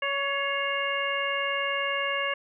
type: harmonic tone with a mistuned harmonic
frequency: 560 Hz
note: C#5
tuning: 18 cents sharp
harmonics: 1 / 2 / 3 / 4 / 5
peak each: -32 / -32 / -32 / -32 / -32 dBFS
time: 0.02-2.34 s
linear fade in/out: 5 ms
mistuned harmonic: 4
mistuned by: -55 cents
effects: none